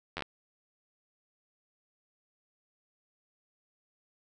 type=slowing click train; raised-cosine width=0.3 ms; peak=-19 dBFS; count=5; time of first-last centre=0.17-0.223 s; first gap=11 ms; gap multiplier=1.12; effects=none